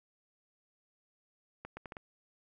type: accelerating click train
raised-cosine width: 0.5 ms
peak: -28 dBFS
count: 5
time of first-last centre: 1.65-1.968 s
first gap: 120 ms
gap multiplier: 0.73
effects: none